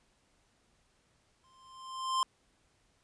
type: tone with exponential growth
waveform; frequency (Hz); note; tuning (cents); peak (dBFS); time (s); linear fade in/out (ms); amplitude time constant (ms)
square; 1046.5; C6; 0; -26; 1.44-2.23; 1; 170
effects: pink hiss -71 dBFS RMS until 3.03 s + resampled to 22050 Hz